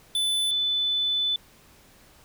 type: tone pair in turn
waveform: square / sine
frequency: 3500 / 3500 Hz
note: A7 / A7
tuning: -10 / -10 cents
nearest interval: unison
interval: 0 cents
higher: neither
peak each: -23 / -22 dBFS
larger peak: second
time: 0.15-0.51 / 0.51-1.36 s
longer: second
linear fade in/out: 2 ms
effects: pink hiss -55 dBFS RMS until 2.24 s